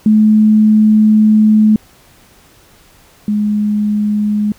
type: tone pair in turn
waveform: sine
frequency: 214.9 / 209.3 Hz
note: A3 / G#3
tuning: -41 / +14 cents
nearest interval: unison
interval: 45 cents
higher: first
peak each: -5 / -11 dBFS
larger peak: first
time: 0.06-1.76 / 3.28-4.52 s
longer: first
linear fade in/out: 2 ms
effects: pink hiss -46 dBFS RMS until 4.58 s